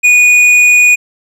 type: tone with hard clipping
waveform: triangle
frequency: 2463 Hz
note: D#7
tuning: 18 cents flat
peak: -5 dBFS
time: 0.03-0.96 s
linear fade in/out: 20 ms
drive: 10 dB
effects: none